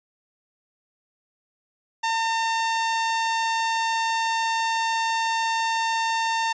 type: tone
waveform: sawtooth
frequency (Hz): 906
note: A#5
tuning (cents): -50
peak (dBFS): -18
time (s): 2.03-6.53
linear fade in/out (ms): 10
effects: resampled to 16000 Hz